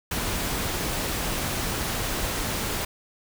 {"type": "noise", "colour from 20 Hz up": "pink", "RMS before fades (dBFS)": -28, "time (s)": [0.11, 2.85], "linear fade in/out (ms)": 5, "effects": []}